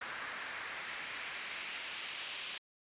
pink noise with band-pass filter sweep, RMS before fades -43 dBFS, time 0.01-2.58 s, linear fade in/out 5 ms, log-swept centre 1600 to 3000 Hz, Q 1.8, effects resampled to 8000 Hz

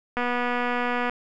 click train, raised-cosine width 0.5 ms, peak -12 dBFS, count 227, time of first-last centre 0.17-1.096 s, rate 244 Hz, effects none

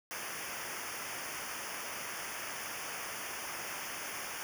pink noise with comb filter, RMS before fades -41 dBFS, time 0.11-4.43 s, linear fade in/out 0 ms, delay 0.25 ms, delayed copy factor -1, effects none

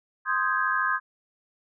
sine chord, Ab major seventh, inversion first, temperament equal, 1046.5 / 1244.5 / 1568 / 1661.2 Hz, C6 / Eb6 / G6 / Ab6, 0 / 0 / 0 / 0 cents, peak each -28 dBFS, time 0.25-1 s, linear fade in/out 50 ms, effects none

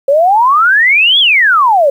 sine exponential two-way sweep, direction up then down, 535 to 3466 to 535 Hz, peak -5 dBFS, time 0.08-1.9 s, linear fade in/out 5 ms, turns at 1.19 s, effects 7-bit

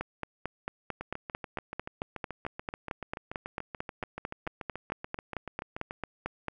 two click trains, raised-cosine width 0.5 ms, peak -22 / -18 dBFS, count 35 / 30, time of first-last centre 1.01-5.909 / 0.01-6.483 s, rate 6.94 / 4.48 Hz, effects none

